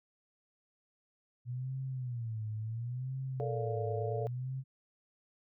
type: tone with vibrato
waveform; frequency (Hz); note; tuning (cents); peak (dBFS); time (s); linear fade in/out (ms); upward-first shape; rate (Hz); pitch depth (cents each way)
sine; 119.7; A#2; +46; -35; 1.45-4.64; 50; sine; 0.71; 180
type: chord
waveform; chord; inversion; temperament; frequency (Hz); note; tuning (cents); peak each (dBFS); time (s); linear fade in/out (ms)
sine; Bb major seventh; third; just; 437 / 466.2 / 582.7 / 699.2; A4 / Bb4 / D5 / F5; -12 / 0 / -14 / +2; -37 / -42 / -41 / -41; 3.4-4.27; 0
effects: none